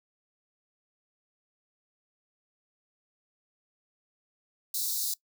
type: high-pass noise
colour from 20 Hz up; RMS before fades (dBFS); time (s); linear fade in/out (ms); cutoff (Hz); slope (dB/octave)
white; -31; 4.74-5.14; 5; 3700; 96
effects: noise-tail reverb RT60 0.1 s tail -21 dB re dry